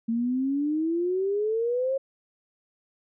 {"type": "exponential sweep", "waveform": "sine", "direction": "up", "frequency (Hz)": [225.2, 546], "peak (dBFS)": -23, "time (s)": [0.08, 1.98], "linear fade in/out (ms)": 10, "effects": []}